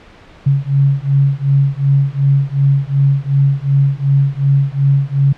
sine beating tone pair, 137.4 / 140.1 Hz, C#3 / C#3, -15 / +19 cents, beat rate 2.7 Hz, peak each -13 dBFS, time 0.46-5.33 s, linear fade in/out 10 ms, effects pink hiss -41 dBFS RMS until 5.37 s + low-pass 3000 Hz 12 dB/octave

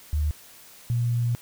sine tone pair in turn, 75.2 / 119.37 Hz, D2 / A#2, +42 / +42 cents, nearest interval minor sixth, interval 800 cents, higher second, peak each -21 dBFS, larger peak neither, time 0.13-0.31 / 0.9-1.35 s, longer second, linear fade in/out 0 ms, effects white hiss -49 dBFS RMS until 1.41 s

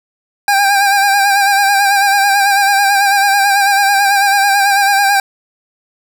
25% pulse tone with vibrato, 798 Hz, G5, 31 cents sharp, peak -5 dBFS, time 0.48-5.2 s, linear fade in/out 2 ms, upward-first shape sine, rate 9.1 Hz, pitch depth 42 cents each way, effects none

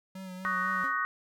square tone with vibrato, 186.6 Hz, F#3, 15 cents sharp, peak -40 dBFS, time 0.15-0.84 s, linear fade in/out 5 ms, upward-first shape sine, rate 4 Hz, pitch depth 35 cents each way
sine chord, D# minor seventh, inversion third, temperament just, 1120.1 / 1244.5 / 1493.4 / 1866.8 Hz, C#6 / D#6 / F#6 / A#6, +18 / 0 / +16 / +2 cents, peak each -33 dBFS, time 0.45-1.05 s, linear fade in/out 0 ms
30% pulse tone with exponential decay, 271.5 Hz, C#4, 36 cents flat, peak -36 dBFS, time 0.84-1.05 s, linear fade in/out 0 ms, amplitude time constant 44 ms
effects none

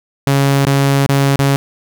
sawtooth tone with dropouts, 138.59 Hz, C#3, in tune, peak -6 dBFS, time 0.27-1.56 s, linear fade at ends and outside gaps 0 ms, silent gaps 0.652-0.669 / 1.064-1.091 / 1.36-1.392 s, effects none

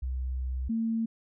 sine tone pair in turn, 64 / 226.1 Hz, C2 / A3, -38 / +47 cents, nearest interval octave + minor seventh, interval 2185 cents, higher second, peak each -29 / -26 dBFS, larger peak second, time 0.02-0.69 / 0.69-1.06 s, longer first, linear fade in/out 10 ms, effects none

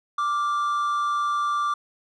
triangle tone pair together, 1174.7 / 1397 Hz, D6 / F6, 0 / 0 cents, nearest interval minor third, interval 300 cents, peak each -20 / -32 dBFS, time 0.18-1.74 s, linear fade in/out 5 ms, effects resampled to 24000 Hz

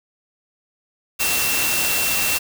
sine tone in noise, 2706 Hz, E7, 45 cents sharp, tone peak -24 dBFS, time 1.19-2.39 s, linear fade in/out 20 ms, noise white, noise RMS -21 dBFS, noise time 1.19-2.39 s, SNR -6 dB, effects none

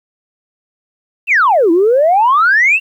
sine exponential two-way sweep, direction down then up, 2794 to 320.6 to 2794 Hz, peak -6 dBFS, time 1.27-2.8 s, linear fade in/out 50 ms, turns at 1.71 s, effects tanh soft clip ceiling -3 dBFS + 8-bit

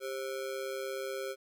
square ring-modulated tone, 464.7 Hz, A#4, 5 cents flat, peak -33 dBFS, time 0-1.36 s, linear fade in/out 50 ms, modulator 68.3 Hz, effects 12-bit

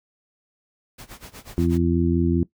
pink noise with tremolo, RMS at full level -39 dBFS, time 0.98-1.78 s, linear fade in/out 10 ms, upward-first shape sine, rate 8.2 Hz, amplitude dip 90%
harmonic tone, 85 Hz, F2, 46 cents flat, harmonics 1 / 2 / 3 / 4, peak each -23 / -23 / -23 / -23 dBFS, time 1.58-2.43 s, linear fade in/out 0 ms
effects noise-tail reverb RT60 0.1 s tail -18 dB re dry

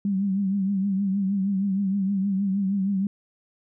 sine tone with vibrato, 195.7 Hz, G3, 3 cents flat, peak -21 dBFS, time 0.05-3.07 s, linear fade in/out 2 ms, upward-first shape triangle, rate 6.4 Hz, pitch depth 80 cents each way, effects none

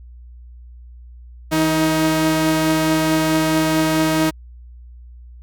sawtooth tone pair together, 160 / 315.4 Hz, D#3 / D#4, +49 / +24 cents, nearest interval octave, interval 1175 cents, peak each -18 / -12 dBFS, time 1.51-4.31 s, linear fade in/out 20 ms, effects added 60 Hz sine -37 dBFS peak until 5.42 s

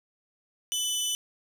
20% pulse tone pair together, 2994 / 3503 Hz, F#7 / A7, +20 / -8 cents, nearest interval minor third, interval 272 cents, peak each -22 / -32 dBFS, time 0.72-1.15 s, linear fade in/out 0 ms, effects none

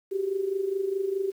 sine tone with amplitude modulation, 388.8 Hz, G4, 14 cents flat, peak -22 dBFS, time 0.11-1.32 s, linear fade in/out 20 ms, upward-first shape sine, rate 24.8 Hz, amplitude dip 70%, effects 9-bit

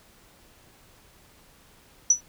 sine tone with exponential decay, 5920 Hz, F#8, in tune, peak -11 dBFS, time 2.1-2.21 s, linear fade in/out 5 ms, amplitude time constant 23 ms, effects pink hiss -56 dBFS RMS until 2.28 s

